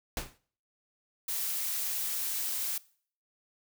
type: noise with exponential decay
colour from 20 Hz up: pink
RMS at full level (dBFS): -31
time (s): 0.17-0.38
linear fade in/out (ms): 2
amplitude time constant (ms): 44
type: noise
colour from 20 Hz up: blue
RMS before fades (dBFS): -33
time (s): 1.28-2.78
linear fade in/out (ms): 5
effects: noise-tail reverb RT60 0.5 s tail -21 dB re dry